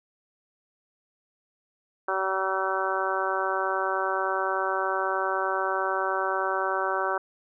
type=harmonic tone; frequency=190.7 Hz; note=G3; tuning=47 cents flat; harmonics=2 / 3 / 4 / 5 / 6 / 7 / 8; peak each=-32 / -32 / -32 / -32 / -32 / -32 / -32 dBFS; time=2.08-7.18 s; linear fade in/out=5 ms; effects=none